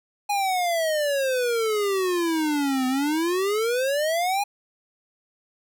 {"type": "exponential two-way sweep", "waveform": "square", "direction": "down then up", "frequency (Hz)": [829, 253.6, 829], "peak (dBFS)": -22, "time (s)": [0.29, 4.44], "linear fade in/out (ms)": 10, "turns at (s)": 2.87, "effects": []}